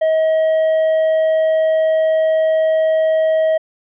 triangle tone, 636 Hz, D#5, 38 cents sharp, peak -10 dBFS, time 0.01-3.58 s, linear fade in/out 10 ms, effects resampled to 8000 Hz

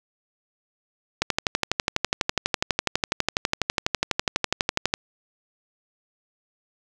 click train, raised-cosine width 0.2 ms, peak -3 dBFS, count 46, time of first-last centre 1.22-4.939 s, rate 12.1 Hz, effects none

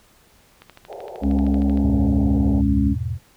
click train, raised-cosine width 0.3 ms, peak -25 dBFS, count 16, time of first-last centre 0.62-1.774 s, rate 13 Hz
pink band-pass noise, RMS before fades -35 dBFS, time 0.88-2.62 s, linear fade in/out 20 ms, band 370 to 850 Hz, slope 96 dB/octave
harmonic tone, 69.3 Hz, C#2, in tune, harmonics 1 / 3 / 4, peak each -20 / -20 / -20 dBFS, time 1.21-2.96 s, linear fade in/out 50 ms
sine chord, E major, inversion none, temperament equal, 82.41 / 103.83 / 123.47 Hz, E2 / G#2 / B2, 0 / 0 / 0 cents, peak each -27 dBFS, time 1.8-3.19 s, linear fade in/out 50 ms
effects pink hiss -55 dBFS RMS until 3.36 s

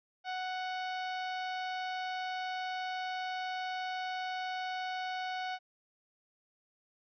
sawtooth tone, 741 Hz, F#5, 2 cents sharp, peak -31 dBFS, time 0.24-5.59 s, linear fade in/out 50 ms, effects resampled to 11025 Hz

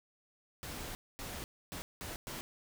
pink noise bursts at uneven times, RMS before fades -43 dBFS, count 5, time 0.63-0.95 / 1.19-1.44 / 1.72-1.82 / 2.01-2.16 / 2.27-2.41 s, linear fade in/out 0 ms, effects none

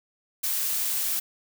blue noise, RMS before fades -27 dBFS, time 0.43-1.2 s, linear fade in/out 10 ms, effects none

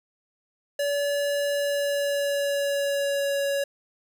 square tone with pitch glide, 572 to 560.2 Hz, D5 to C#5, -46 to +18 cents, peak -24 dBFS, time 0.79-3.64 s, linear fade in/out 5 ms, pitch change -36 cents, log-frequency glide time 1.51-3.47 s, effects none

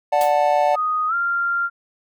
triangle chord, D major, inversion none, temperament just, 587.3 / 734.2 / 881 Hz, D5 / F#5 / A5, 0 / -14 / +2 cents, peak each -17 / -16 / -19 dBFS, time 0.12-0.76 s, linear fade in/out 10 ms
white noise with exponential decay, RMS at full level -27 dBFS, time 0.21-0.38 s, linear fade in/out 1 ms, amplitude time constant 36 ms
sine tone with pitch glide, 1244.5 to 1388.9 Hz, D#6 to F6, 0 to -10 cents, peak -18 dBFS, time 0.74-1.7 s, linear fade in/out 50 ms, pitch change +190 cents, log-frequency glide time 1.08-1.14 s
effects none

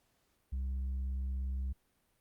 sine tone with tanh clipping, 65.5 Hz, C2, 2 cents sharp, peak -34 dBFS, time 0.52-1.73 s, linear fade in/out 10 ms, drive 3 dB, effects pink hiss -75 dBFS RMS until 2.2 s + Opus 48 kbps

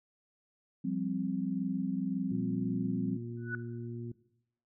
sine chord, F suspended second, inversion none, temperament just, 174.61 / 196.44 / 261.9 Hz, F3 / G3 / C4, 0 / +4 / +2 cents, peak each -36 / -35 / -34 dBFS, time 0.84-3.17 s, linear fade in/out 10 ms
harmonic tone, 118.1 Hz, A#2, 23 cents sharp, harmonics 1 / 2 / 3, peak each -40 / -43 / -45 dBFS, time 2.31-4.12 s, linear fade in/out 5 ms
sine tone with exponential growth, 1482 Hz, F#6, 2 cents sharp, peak -30 dBFS, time 3.37-3.55 s, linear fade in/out 2 ms, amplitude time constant 37 ms
effects noise-tail reverb RT60 0.8 s tail -18 dB re dry

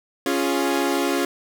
sawtooth chord, Db major, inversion none, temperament equal, 277.2 / 349.2 / 415.3 Hz, Db4 / F4 / Ab4, 0 / 0 / 0 cents, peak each -19 / -20 / -23 dBFS, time 0.26-1.25 s, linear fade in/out 2 ms, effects none

